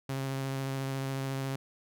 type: tone with vibrato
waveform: sawtooth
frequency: 134.9 Hz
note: C#3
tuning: 47 cents flat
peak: -28 dBFS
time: 0.09-1.56 s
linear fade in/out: 5 ms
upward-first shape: triangle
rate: 14 Hz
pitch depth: 17 cents each way
effects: none